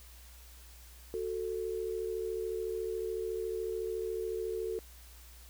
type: tone pair together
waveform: sine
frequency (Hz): 370.2 / 444.1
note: F#4 / A4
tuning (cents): +1 / +16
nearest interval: minor third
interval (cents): 315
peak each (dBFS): -37 / -35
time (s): 1.14-4.79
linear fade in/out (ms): 0
effects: added 60 Hz sine -52 dBFS peak until 5.49 s + white hiss -57 dBFS RMS until 5.49 s